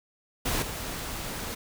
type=noise with level steps; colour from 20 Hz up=pink; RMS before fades=-28 / -35 dBFS; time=0.45-1.55 s; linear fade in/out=10 ms; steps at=0.62 s; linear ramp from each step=5 ms; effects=none